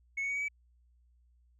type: tone with pitch steps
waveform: sine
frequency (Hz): 2200 / 2223 / 2246 / 2270 / 2293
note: C#7 / C#7 / C#7 / C#7 / D7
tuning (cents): -14 / +4 / +22 / +41 / -42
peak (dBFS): -29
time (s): 0.17-0.485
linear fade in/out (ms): 10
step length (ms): 63
effects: tanh soft clip ceiling -30 dBFS + added 60 Hz sine -63 dBFS peak until 1.59 s